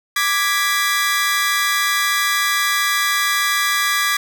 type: chord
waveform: sawtooth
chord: G# diminished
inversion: second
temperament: equal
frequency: 1174.7 / 1661.2 / 1975.5 Hz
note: D6 / G#6 / B6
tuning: 0 / 0 / 0 cents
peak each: -17 dBFS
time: 0.16-4.17 s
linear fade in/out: 5 ms
effects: none